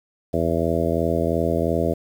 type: harmonic tone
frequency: 82.9 Hz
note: E2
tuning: 10 cents sharp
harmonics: 1 / 2 / 3 / 4 / 5 / 6 / 7 / 8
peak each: -27 / -27 / -27 / -27 / -27 / -27 / -27 / -27 dBFS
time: 0.33-1.94 s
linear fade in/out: 10 ms
effects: 8-bit